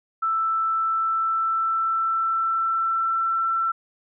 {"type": "tone with pitch glide", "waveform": "sine", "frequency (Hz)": [1324, 1341.7], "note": ["E6", "E6"], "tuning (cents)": [7, 30], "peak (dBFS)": -20, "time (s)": [0.22, 3.72], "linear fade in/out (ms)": 10, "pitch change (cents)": 23, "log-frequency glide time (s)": [0.63, 3.33], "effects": []}